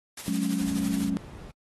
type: noise with tremolo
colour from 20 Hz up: white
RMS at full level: -37 dBFS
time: 0.17-1.09 s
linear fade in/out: 5 ms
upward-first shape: sine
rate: 12 Hz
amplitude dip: 55%
type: chord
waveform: sine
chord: F# suspended second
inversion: none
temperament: equal with one note detuned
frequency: 185 / 212.1 / 277.2 Hz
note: F#3 / G#3 / C#4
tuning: 0 / +37 / 0 cents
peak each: -29 dBFS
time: 0.28-1.17 s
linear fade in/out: 0 ms
type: noise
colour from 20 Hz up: brown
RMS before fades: -39 dBFS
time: 0.6-1.51 s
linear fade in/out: 2 ms
effects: high-pass 60 Hz 12 dB/octave + AAC 32 kbps